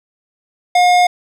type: tone with tanh clipping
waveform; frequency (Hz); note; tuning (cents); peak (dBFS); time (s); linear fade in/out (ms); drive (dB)
sine; 716; F5; +43; -10; 0.75-1.07; 5; 18
effects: none